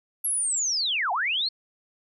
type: linear two-way sweep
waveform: sine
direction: down then up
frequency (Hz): 11440 to 681 to 4408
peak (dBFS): -23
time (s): 0.24-1.49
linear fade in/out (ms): 10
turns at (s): 1.12
effects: none